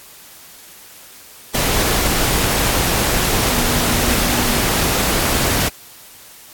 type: tone in noise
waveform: sine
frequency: 241.7 Hz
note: B3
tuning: 37 cents flat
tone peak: -23 dBFS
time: 3.5-4.61 s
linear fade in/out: 10 ms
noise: pink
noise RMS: -17 dBFS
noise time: 1.54-5.69 s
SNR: -9 dB
effects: white hiss -41 dBFS RMS until 6.53 s + AAC 64 kbps